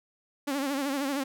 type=tone with vibrato; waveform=sawtooth; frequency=277.2 Hz; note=C#4; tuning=in tune; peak=-24 dBFS; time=0.47-1.24 s; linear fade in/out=10 ms; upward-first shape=sine; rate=13 Hz; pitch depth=84 cents each way; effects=none

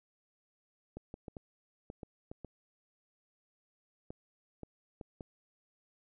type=clicks; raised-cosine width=2 ms; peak=-30 dBFS; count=12; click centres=0.97 / 1.141 / 1.282 / 1.368 / 1.901 / 2.032 / 2.315 / 2.447 / 4.105 / 4.633 / 5.012 / 5.208 s; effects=none

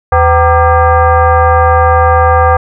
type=tone with frequency modulation; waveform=sine; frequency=343.1 Hz; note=F4; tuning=31 cents flat; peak=-4 dBFS; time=0.12-2.57 s; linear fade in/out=5 ms; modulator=424 Hz; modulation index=2.4; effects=none

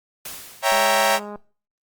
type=noise with exponential decay; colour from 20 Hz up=white; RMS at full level=-32 dBFS; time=0.25-1.22 s; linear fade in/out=5 ms; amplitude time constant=210 ms
type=chord; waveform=sawtooth; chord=C# diminished seventh; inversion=none; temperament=equal; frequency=554.4 / 659.3 / 784 / 932.3 Hz; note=C#5 / E5 / G5 / Bb5; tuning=0 / 0 / 0 / 0 cents; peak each=-18 dBFS; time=0.62-1.2 s; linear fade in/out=50 ms
type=click train; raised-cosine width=1 ms; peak=-22 dBFS; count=133; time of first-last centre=0.72-1.358 s; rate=207 Hz
effects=noise-tail reverb RT60 0.4 s tail -22 dB re dry + Opus 48 kbps

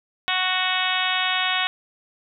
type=harmonic tone; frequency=370 Hz; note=F#4; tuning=in tune; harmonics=2 / 3 / 4 / 5 / 6 / 7 / 8 / 9 / 10; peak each=-29 / -29 / -29 / -29 / -29 / -29 / -29 / -29 / -29 dBFS; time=0.28-1.67 s; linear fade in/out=0 ms; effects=none

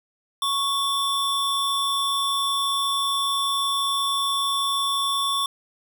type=tone pair together; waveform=square; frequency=1108.7 / 3520 Hz; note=C#6 / A7; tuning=0 / 0 cents; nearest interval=octave + minor sixth; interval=2000 cents; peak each=-25 dBFS; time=0.42-5.46 s; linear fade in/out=2 ms; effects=none

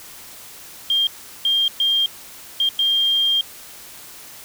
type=tone bursts at uneven times; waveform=sine; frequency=3202 Hz; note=G7; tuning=36 cents sharp; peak=-15 dBFS; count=5; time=0.9-1.07 / 1.45-1.68 / 1.8-2.06 / 2.6-2.69 / 2.79-3.41 s; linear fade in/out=2 ms; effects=white hiss -40 dBFS RMS until 4.44 s

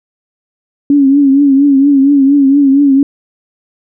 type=tone with vibrato; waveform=sine; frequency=278.1 Hz; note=C#4; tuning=6 cents sharp; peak=-4 dBFS; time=0.9-3.03 s; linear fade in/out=2 ms; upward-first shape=triangle; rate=4.3 Hz; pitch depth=79 cents each way; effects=none

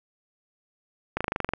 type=slowing click train; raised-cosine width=0.5 ms; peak=-11 dBFS; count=10; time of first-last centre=1.17-1.536 s; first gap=36 ms; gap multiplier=1.03; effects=none

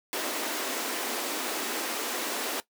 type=high-pass noise; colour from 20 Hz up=pink; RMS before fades=-32 dBFS; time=0.13-2.6 s; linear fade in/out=0 ms; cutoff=250 Hz; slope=48 dB/octave; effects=noise-tail reverb RT60 0.1 s tail -17 dB re dry

